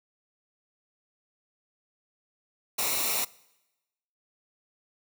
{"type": "noise with comb filter", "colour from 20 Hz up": "white", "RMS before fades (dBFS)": -28, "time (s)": [2.78, 3.25], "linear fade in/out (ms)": 10, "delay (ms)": 0.62, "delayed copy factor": -0.65, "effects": ["noise-tail reverb RT60 1.0 s tail -23 dB re dry"]}